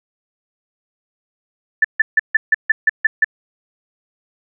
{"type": "tone bursts", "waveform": "sine", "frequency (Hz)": 1760, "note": "A6", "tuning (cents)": 0, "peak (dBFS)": -8, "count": 9, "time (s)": [1.82, 3.245], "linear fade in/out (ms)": 5, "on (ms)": 25, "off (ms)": 150, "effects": []}